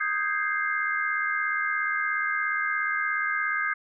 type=chord; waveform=sine; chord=Ab major seventh; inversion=second; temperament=equal with one note detuned; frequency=1244.5 / 1568 / 1645 / 2093 Hz; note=Eb6 / G6 / Ab6 / C7; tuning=0 / 0 / -17 / 0 cents; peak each=-30 dBFS; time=0-3.74 s; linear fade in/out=10 ms; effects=none